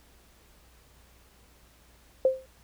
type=tone with exponential decay; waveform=sine; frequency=523.3 Hz; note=C5; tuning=in tune; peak=-15 dBFS; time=2.25-2.46 s; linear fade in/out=2 ms; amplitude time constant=45 ms; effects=added 60 Hz sine -60 dBFS peak until 2.63 s + pink hiss -60 dBFS RMS until 2.63 s